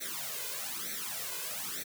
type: noise with flanger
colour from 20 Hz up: white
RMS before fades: -38 dBFS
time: 0-1.84 s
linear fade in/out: 20 ms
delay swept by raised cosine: 0.5 to 2 ms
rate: 1.1 Hz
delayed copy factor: +0.95
effects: high-pass 150 Hz 12 dB/octave